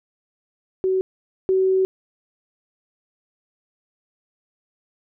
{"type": "tone pair in turn", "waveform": "sine", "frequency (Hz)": [376.6, 378.3], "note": ["F#4", "F#4"], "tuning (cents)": [31, 38], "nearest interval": "unison", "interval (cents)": 7, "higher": "second", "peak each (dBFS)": [-17, -15], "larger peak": "second", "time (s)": [[0.84, 1.01], [1.49, 1.85]], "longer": "second", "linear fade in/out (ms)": 0, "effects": []}